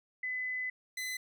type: tone pair in turn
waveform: sine / sawtooth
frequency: 2012 / 2020 Hz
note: B6 / B6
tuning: +32 / +39 cents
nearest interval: unison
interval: 7 cents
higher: second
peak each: -33 / -32 dBFS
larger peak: second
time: 0.23-0.7 / 0.97-1.17 s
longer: first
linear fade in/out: 5 ms
effects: none